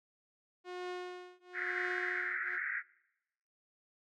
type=tone with tremolo; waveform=sawtooth; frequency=360.8 Hz; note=F#4; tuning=44 cents flat; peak=-34 dBFS; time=0.64-2.59 s; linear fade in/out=50 ms; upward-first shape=triangle; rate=0.99 Hz; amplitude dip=100%
type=band-pass noise; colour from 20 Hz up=white; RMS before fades=-37 dBFS; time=1.53-2.83 s; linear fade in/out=50 ms; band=1400 to 2100 Hz; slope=96 dB/octave
effects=noise-tail reverb RT60 0.9 s tail -23 dB re dry + low-pass 4000 Hz 12 dB/octave